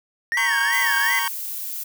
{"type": "tone with vibrato", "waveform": "triangle", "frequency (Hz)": 1800, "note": "A6", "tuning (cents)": 39, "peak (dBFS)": -18, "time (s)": [0.32, 1.19], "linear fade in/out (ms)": 0, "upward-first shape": "sine", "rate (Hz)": 2.7, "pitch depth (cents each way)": 210}
{"type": "chord", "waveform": "25% pulse", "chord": "G diminished", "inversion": "first", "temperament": "equal", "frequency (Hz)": [932.3, 1108.7, 1568], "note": ["Bb5", "Db6", "G6"], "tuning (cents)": [0, 0, 0], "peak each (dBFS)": [-22, -24, -23], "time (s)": [0.37, 1.28], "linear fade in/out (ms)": 2}
{"type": "noise", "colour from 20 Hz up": "violet", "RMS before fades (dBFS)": -30, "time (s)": [0.72, 1.84], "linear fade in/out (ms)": 10}
{"effects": []}